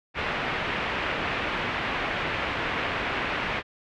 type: low-pass noise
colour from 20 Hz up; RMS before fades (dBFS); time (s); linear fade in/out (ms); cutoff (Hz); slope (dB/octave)
white; -29; 0.14-3.63; 50; 2600; 24
effects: none